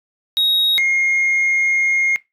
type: tone pair in turn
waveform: sine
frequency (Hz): 3779 / 2138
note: A#7 / C7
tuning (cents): +23 / +37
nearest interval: minor seventh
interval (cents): 986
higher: first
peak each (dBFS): -11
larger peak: neither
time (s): 0.37-0.78 / 0.78-2.16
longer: second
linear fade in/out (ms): 0
effects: noise-tail reverb RT60 0.2 s tail -22 dB re dry + tanh soft clip ceiling -12 dBFS